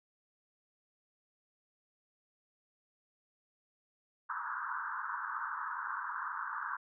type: band-pass noise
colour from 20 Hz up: white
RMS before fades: -39 dBFS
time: 4.29-6.77 s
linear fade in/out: 10 ms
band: 920 to 1600 Hz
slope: 96 dB/octave
effects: none

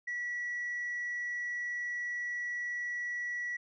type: tone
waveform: sine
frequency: 1941 Hz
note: B6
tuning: 31 cents flat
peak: -32 dBFS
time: 0.07-3.57 s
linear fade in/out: 10 ms
effects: tanh soft clip ceiling -31 dBFS

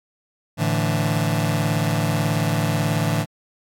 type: chord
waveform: sawtooth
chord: A suspended fourth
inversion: none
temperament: just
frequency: 110 / 146.67 / 165 Hz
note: A2 / D3 / E3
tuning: 0 / -2 / +2 cents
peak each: -19 dBFS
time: 0.57-3.26 s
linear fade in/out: 50 ms
effects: AAC 64 kbps

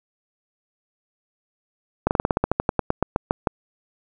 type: slowing click train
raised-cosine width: 1 ms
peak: -4 dBFS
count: 17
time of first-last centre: 2.07-3.472 s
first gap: 39 ms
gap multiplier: 1.1
effects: none

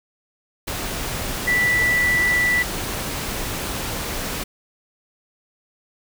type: tone in noise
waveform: sine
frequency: 1968 Hz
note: B6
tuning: 7 cents flat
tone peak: -16 dBFS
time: 1.47-2.63 s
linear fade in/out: 10 ms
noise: pink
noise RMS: -27 dBFS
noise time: 0.67-4.44 s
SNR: +8 dB
effects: none

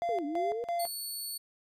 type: tone with tremolo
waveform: triangle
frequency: 689 Hz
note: F5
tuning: 24 cents flat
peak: -27 dBFS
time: 0.02-0.87 s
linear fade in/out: 0 ms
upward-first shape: square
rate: 3 Hz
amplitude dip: 80%
type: linear two-way sweep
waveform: sine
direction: down then up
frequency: 493.9 to 279.7 to 487.1 Hz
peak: -32 dBFS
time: 0.09-0.64 s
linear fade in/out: 0 ms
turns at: 0.25 s
type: tone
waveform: 5% pulse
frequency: 4435 Hz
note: C#8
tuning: in tune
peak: -28 dBFS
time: 0.79-1.38 s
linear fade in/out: 10 ms
effects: resampled to 32000 Hz

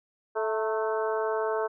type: harmonic tone with a mistuned harmonic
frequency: 218.6 Hz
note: A3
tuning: 11 cents flat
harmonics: 2 / 3 / 4 / 5 / 6 / 7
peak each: -28 / -32 / -34 / -36 / -38 / -39 dBFS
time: 0.35-1.68 s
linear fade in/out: 20 ms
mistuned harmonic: 4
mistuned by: +46 cents
effects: none

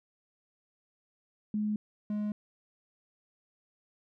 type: tone pair in turn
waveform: sine / triangle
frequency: 211.3 / 209.4 Hz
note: G#3 / G#3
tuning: +30 / +15 cents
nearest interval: unison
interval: 15 cents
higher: first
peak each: -28 dBFS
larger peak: neither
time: 1.54-1.76 / 2.1-2.32 s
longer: neither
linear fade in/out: 2 ms
effects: none

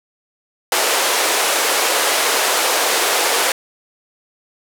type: band-pass noise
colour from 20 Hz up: pink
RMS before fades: -17 dBFS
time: 0.72-3.52 s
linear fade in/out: 2 ms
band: 430 to 13000 Hz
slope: 24 dB/octave
effects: none

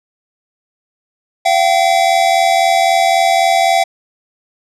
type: tone pair together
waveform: square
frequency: 684 / 767.8 Hz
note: F5 / G5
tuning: -36 / -36 cents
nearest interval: major second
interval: 200 cents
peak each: -13 dBFS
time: 1.45-3.84 s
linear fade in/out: 10 ms
effects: low-pass 9000 Hz 12 dB/octave

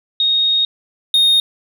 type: tone pair in turn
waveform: sine / triangle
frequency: 3729 / 3703 Hz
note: A#7 / A#7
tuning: 0 / -12 cents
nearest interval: unison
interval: 12 cents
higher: first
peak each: -12 / -8 dBFS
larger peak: second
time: 0.2-0.65 / 1.14-1.4 s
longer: first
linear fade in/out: 2 ms
effects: none

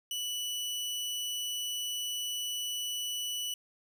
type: tone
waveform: sawtooth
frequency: 2960 Hz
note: F#7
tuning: in tune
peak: -30 dBFS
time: 0.11-3.54 s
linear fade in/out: 2 ms
effects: none

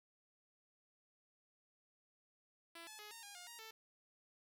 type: tone with pitch steps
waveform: 5% pulse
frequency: 335.1 / 862 / 420.5 / 919 / 812 / 712 / 939 / 443.2 Hz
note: E4 / A5 / G#4 / A#5 / G#5 / F5 / A#5 / A4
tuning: +29 / -36 / +22 / -25 / -39 / +33 / +12 / +13 cents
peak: -40 dBFS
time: 2.75-3.71 s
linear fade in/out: 5 ms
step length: 120 ms
effects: 12-bit

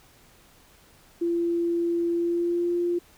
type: tone with pitch glide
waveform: sine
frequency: 341.2 to 348.2 Hz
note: F4 to F4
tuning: -40 to -5 cents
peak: -22 dBFS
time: 1.21-2.99 s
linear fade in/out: 10 ms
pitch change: +35 cents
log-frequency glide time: 2.14-2.73 s
effects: pink hiss -56 dBFS RMS until 3.17 s

